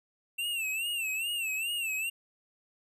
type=tone with vibrato; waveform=square; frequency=2700 Hz; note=E7; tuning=41 cents sharp; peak=-31 dBFS; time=0.38-2.1 s; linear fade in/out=10 ms; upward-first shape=sine; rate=2.4 Hz; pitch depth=110 cents each way; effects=none